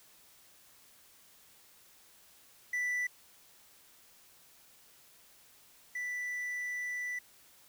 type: tone pair in turn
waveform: triangle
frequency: 1975.5 / 1975.5 Hz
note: B6 / B6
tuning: 0 / 0 cents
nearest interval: unison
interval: 0 cents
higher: neither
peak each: -29 / -33 dBFS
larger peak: first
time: 2.73-3.07 / 5.95-7.19 s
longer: second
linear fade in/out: 5 ms
effects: white hiss -61 dBFS RMS until 7.68 s